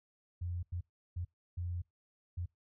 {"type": "tone bursts at uneven times", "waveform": "sine", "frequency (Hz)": 87.7, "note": "F2", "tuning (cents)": 8, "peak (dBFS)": -35, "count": 5, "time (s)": [[0.41, 0.63], [0.72, 0.81], [1.16, 1.25], [1.57, 1.82], [2.37, 2.46]], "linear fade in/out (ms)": 10, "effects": ["noise-tail reverb RT60 0.2 s tail -26 dB re dry"]}